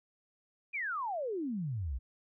sine exponential sweep, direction down, 2489 to 56.5 Hz, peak -33 dBFS, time 0.73-1.99 s, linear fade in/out 20 ms, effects none

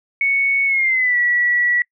sine tone with pitch glide, 2217 to 1941.2 Hz, C#7 to B6, 0 to -30 cents, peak -14 dBFS, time 0.21-1.82 s, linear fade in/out 2 ms, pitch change -230 cents, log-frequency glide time 0.66-1.18 s, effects noise-tail reverb RT60 0.1 s tail -25 dB re dry

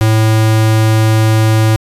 square tone, 110 Hz, A2, in tune, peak -8 dBFS, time 0.01-1.76 s, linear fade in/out 0 ms, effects resampled to 32000 Hz

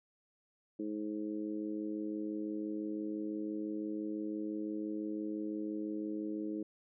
harmonic tone, 105.9 Hz, G#2, 34 cents sharp, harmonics 2 / 3 / 4 / 5, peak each -43 / -37 / -45 / -50 dBFS, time 0.79-6.63 s, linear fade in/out 5 ms, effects none

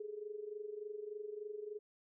sine tone with amplitude modulation, 420 Hz, G#4, 19 cents sharp, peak -39 dBFS, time 0-1.79 s, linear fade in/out 5 ms, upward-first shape sine, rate 23.4 Hz, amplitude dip 75%, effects none

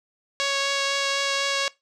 5% pulse tone with vibrato, 554.4 Hz, C#5, in tune, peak -10 dBFS, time 0.4-1.68 s, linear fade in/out 0 ms, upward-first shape triangle, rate 4 Hz, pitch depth 9 cents each way, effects noise-tail reverb RT60 0.2 s tail -21 dB re dry + low-pass 6000 Hz 12 dB/octave

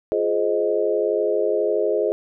sine chord, F minor seventh, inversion none, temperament equal with one note detuned, 349.2 / 421.3 / 523.3 / 622.3 Hz, F4 / Ab4 / C5 / Eb5, 0 / +25 / 0 / 0 cents, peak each -26 / -21 / -25 / -24 dBFS, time 0.12-2.12 s, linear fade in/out 0 ms, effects none

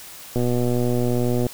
click train, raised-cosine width 2 ms, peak -10 dBFS, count 136, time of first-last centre 0.36-1.467 s, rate 122 Hz, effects white hiss -40 dBFS RMS until 1.53 s

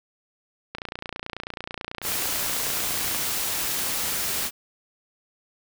click train, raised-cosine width 0.3 ms, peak -16 dBFS, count 71, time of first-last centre 0.75-3.147 s, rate 29.2 Hz
white noise, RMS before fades -27 dBFS, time 2.02-4.51 s, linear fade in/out 50 ms
effects none

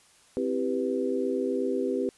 sine chord, C major seventh, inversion none, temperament equal, 261.6 / 329.6 / 392 / 493.9 Hz, C4 / E4 / G4 / B4, 0 / 0 / 0 / 0 cents, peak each -30 / -35 / -29 / -31 dBFS, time 0.37-2.09 s, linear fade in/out 0 ms, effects white hiss -59 dBFS RMS until 2.17 s + resampled to 24000 Hz

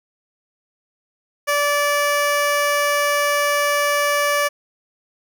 15% pulse tone, 580 Hz, D5, 22 cents flat, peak -10 dBFS, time 1.47-4.49 s, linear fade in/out 20 ms, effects none

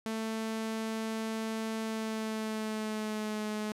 sawtooth tone with pitch glide, 221.8 to 212.9 Hz, A3 to G#3, +14 to +43 cents, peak -29 dBFS, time 0.06-3.72 s, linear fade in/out 0 ms, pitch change -71 cents, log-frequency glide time 1.82-3.47 s, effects low-pass 12000 Hz 12 dB/octave

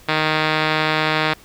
5% pulse tone with low-pass filter, 155.56 Hz, D#3, in tune, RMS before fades -19 dBFS, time 0.08-1.34 s, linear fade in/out 10 ms, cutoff 3200 Hz, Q 9.9, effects pink hiss -47 dBFS RMS until 1.44 s

